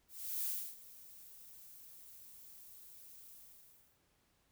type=noise with ADSR envelope; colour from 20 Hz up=violet; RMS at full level=-37 dBFS; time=0.08-4 s; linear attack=370 ms; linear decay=300 ms; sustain=-19 dB; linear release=700 ms; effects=pink hiss -75 dBFS RMS until 4.51 s